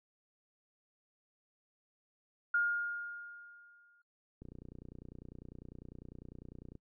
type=tone with exponential decay; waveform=sine; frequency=1418 Hz; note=F6; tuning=26 cents sharp; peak=-26 dBFS; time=2.54-4.02 s; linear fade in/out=5 ms; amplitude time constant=320 ms
type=click train; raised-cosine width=3 ms; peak=-36 dBFS; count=71; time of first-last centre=4.42-6.753 s; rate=30 Hz
effects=noise-tail reverb RT60 0.1 s tail -26 dB re dry